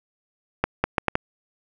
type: accelerating click train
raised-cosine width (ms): 0.5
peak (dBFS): -4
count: 5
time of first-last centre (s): 0.64-1.154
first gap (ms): 200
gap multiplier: 0.71
effects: none